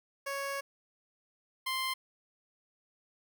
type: tone pair in turn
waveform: 15% pulse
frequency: 554.4 / 1046.6 Hz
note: C#5 / C6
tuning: 0 / 0 cents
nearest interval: major seventh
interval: 1100 cents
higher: second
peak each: -28 / -25 dBFS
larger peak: second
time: 0.26-0.61 / 1.66-1.94 s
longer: first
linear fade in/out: 10 ms
effects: none